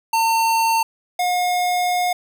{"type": "tone pair in turn", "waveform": "square", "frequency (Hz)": [905, 718.3], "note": ["A5", "F5"], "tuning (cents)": [48, 48], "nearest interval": "major third", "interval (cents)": 400, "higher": "first", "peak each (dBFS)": [-16, -18], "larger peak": "first", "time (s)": [[0.13, 0.83], [1.19, 2.13]], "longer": "second", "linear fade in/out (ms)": 5, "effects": []}